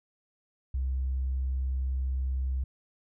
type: tone with tanh clipping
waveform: triangle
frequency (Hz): 65.41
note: C2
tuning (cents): 0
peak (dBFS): -27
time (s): 0.74-2.64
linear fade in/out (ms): 5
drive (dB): 5
effects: none